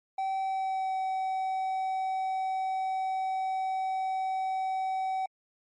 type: tone with pitch glide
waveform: triangle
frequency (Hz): 769 to 759.7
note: G5 to F#5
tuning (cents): -33 to +46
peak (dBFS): -26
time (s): 0.18-5.26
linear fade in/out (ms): 5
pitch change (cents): -21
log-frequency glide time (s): 0.4-0.96
effects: MP3 48 kbps